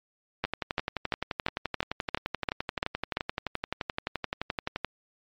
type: two click trains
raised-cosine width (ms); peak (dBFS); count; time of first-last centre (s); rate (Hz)
0.3; -10 / -13; 9 / 52; 0.44-3.17 / 0.45-4.847; 2.93 / 11.6
effects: low-pass 5000 Hz 12 dB/octave + MP3 64 kbps